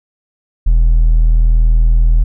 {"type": "tone with hard clipping", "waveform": "triangle", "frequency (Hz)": 40.43, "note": "E1", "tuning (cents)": -33, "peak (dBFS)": -5, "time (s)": [0.66, 2.24], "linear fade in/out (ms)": 10, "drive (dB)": 1, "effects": []}